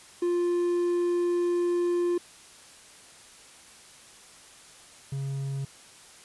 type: tone pair in turn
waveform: triangle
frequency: 350 / 136.95 Hz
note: F4 / C#3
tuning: +4 / -21 cents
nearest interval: octave + major third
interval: 1625 cents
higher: first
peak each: -21 / -27 dBFS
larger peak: first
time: 0.22-2.18 / 5.12-5.65 s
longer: first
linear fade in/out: 5 ms
effects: white hiss -51 dBFS RMS until 6.24 s + resampled to 24000 Hz